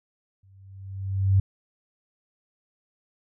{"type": "tone with exponential growth", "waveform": "sine", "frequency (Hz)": 96.7, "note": "G2", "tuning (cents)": -23, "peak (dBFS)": -14, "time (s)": [0.43, 1.4], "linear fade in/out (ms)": 5, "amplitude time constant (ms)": 210, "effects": []}